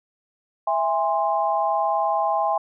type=chord; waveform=sine; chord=E augmented; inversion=none; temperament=equal with one note detuned; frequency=659.3 / 817.8 / 1046.5 Hz; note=E5 / G#5 / B#5; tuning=0 / -27 / 0 cents; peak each=-24 / -22 / -25 dBFS; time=0.67-2.58 s; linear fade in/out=5 ms; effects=none